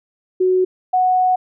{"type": "tone pair in turn", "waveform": "sine", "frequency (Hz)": [370, 737.9], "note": ["F#4", "F#5"], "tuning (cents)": [0, -5], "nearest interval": "octave", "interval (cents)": 1195, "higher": "second", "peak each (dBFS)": -12, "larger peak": "neither", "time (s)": [[0.4, 0.65], [0.93, 1.36]], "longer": "second", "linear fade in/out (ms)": 10, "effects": []}